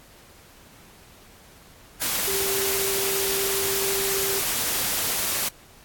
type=tone in noise; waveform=sine; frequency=391 Hz; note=G4; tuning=4 cents flat; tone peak=-27 dBFS; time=2.27-4.4 s; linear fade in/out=10 ms; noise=white; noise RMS=-25 dBFS; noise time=2.01-5.49 s; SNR=-5 dB; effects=pink hiss -51 dBFS RMS until 5.84 s + AAC 64 kbps